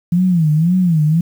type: tone with vibrato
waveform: sine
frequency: 167.4 Hz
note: E3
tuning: 27 cents sharp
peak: -10 dBFS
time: 0.12-1.21 s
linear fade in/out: 5 ms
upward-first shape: sine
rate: 1.9 Hz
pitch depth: 180 cents each way
effects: 7-bit